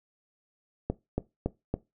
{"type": "click train", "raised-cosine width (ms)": 2, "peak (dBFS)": -14, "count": 4, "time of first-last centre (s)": [0.9, 1.74], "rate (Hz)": 3.57, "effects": ["noise-tail reverb RT60 0.2 s tail -18 dB re dry"]}